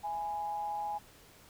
sine tone with amplitude modulation, 830.6 Hz, G#5, in tune, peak -31 dBFS, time 0.03-0.99 s, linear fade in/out 20 ms, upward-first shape sine, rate 165 Hz, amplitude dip 50%, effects pink hiss -58 dBFS RMS until 1.49 s

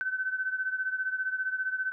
sine beating tone pair, 1520 / 1535 Hz, F#6 / G6, +46 / -37 cents, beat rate 15 Hz, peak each -30 / -34 dBFS, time 0.01-1.92 s, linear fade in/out 0 ms, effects none

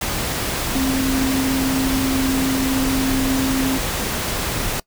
sine tone in noise, 265.2 Hz, C4, 23 cents sharp, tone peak -18 dBFS, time 0.75-3.78 s, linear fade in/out 5 ms, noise pink, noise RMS -23 dBFS, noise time 0.01-4.8 s, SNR +2 dB, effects noise-tail reverb RT60 0.1 s tail -23 dB re dry

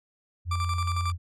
sine tone with vibrato, 87.31 Hz, F2, in tune, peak -26 dBFS, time 0.45-1.18 s, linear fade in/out 50 ms, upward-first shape triangle, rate 14 Hz, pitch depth 14 cents each way
40% pulse tone with tremolo, 1174.7 Hz, D6, in tune, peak -27 dBFS, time 0.51-1.12 s, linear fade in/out 5 ms, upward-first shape square, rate 11 Hz, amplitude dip 60%
effects low-pass 9000 Hz 12 dB/octave

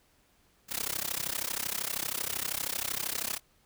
white noise with amplitude modulation, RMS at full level -30 dBFS, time 0.68-3.4 s, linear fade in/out 50 ms, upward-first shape sine, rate 32.8 Hz, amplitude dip 95%, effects pink hiss -67 dBFS RMS until 3.65 s

